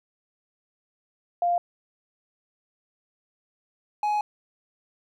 sine / triangle tone pair in turn, 698.5 / 838.4 Hz, F5 / G#5, 0 / +16 cents, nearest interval minor third, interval 316 cents, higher second, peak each -20 dBFS, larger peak neither, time 1.42-1.58 / 4.03-4.21 s, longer second, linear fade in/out 2 ms, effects none

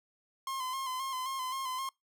45% pulse tone with vibrato, 1046.5 Hz, C6, in tune, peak -34 dBFS, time 0.47-1.89 s, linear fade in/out 2 ms, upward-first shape square, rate 3.8 Hz, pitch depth 39 cents each way, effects noise-tail reverb RT60 0.2 s tail -26 dB re dry

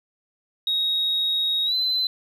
sine tone with pitch glide, 3773 to 4044 Hz, A#7 to B7, +20 to +40 cents, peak -19 dBFS, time 0.67-2.07 s, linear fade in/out 2 ms, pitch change +120 cents, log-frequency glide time 1.65-1.75 s, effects tanh soft clip ceiling -16 dBFS + 10-bit

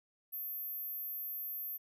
sine tone, 13420 Hz, G#9, 17 cents sharp, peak -38 dBFS, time 0.32-1.78 s, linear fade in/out 20 ms, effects none

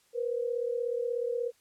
sine tone pair together, 472.7 / 509.3 Hz, A#4 / C5, +24 / -47 cents, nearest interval minor second, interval 129 cents, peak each -30 / -34 dBFS, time 0.13-1.52 s, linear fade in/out 50 ms, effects white hiss -67 dBFS RMS until 1.6 s + low-pass 11000 Hz 12 dB/octave

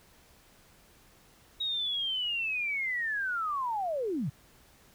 sine linear sweep, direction down, 3813 to 112 Hz, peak -29 dBFS, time 1.6-4.3 s, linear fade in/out 10 ms, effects pink hiss -60 dBFS RMS until 4.94 s

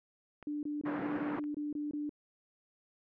clicks, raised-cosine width 0.5 ms, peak -33 / -31 / -40 dBFS, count 3, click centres 0.427 / 1.163 / 1.44 s
sine tone bursts, 295.6 Hz, D4, 11 cents sharp, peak -34 dBFS, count 9, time 0.47-2.094 s, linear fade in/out 2 ms, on 160 ms, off 23 ms
pink band-pass noise, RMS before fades -40 dBFS, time 0.85-1.4 s, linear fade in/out 10 ms, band 160 to 1800 Hz, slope 24 dB/octave
effects none

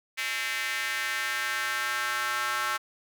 square tone with high-pass filter sweep, 121.2 Hz, B2, 32 cents flat, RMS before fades -30 dBFS, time 0.17-2.78 s, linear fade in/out 20 ms, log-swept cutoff 2100 to 1300 Hz, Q 2.8, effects none

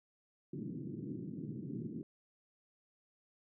pink band-pass noise, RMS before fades -43 dBFS, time 0.53-2.03 s, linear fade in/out 2 ms, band 120 to 360 Hz, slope 48 dB/octave, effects none

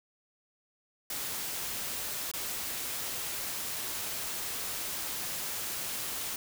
white noise with dropouts, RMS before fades -36 dBFS, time 1.1-6.36 s, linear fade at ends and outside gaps 2 ms, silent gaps 2.315-2.337 s, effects none

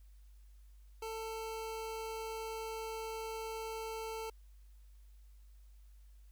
25% pulse tone, 445.2 Hz, A4, 20 cents sharp, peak -36 dBFS, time 1.02-4.3 s, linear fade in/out 5 ms, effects added 50 Hz sine -55 dBFS peak until 6.31 s + white hiss -75 dBFS RMS until 6.31 s

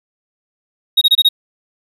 triangle tone bursts, 3769 Hz, A#7, 18 cents sharp, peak -5 dBFS, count 5, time 0.97-1.29 s, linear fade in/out 10 ms, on 44 ms, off 25 ms, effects none

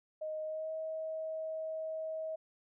sine tone with pitch glide, 622.3 to 636.1 Hz, D#5 to D#5, 0 to +38 cents, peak -36 dBFS, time 0.21-2.36 s, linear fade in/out 10 ms, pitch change +38 cents, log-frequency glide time 0.44-0.72 s, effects none

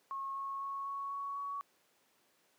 sine tone with pitch steps, 1089 / 1095.9 / 1102.9 / 1110 / 1117 / 1124.2 Hz, C#6 / C#6 / C#6 / C#6 / C#6 / C#6, -31 / -20 / -9 / +2 / +13 / +24 cents, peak -37 dBFS, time 0.11-1.61 s, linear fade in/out 0 ms, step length 250 ms, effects pink hiss -71 dBFS RMS until 2.58 s + high-pass 300 Hz 12 dB/octave

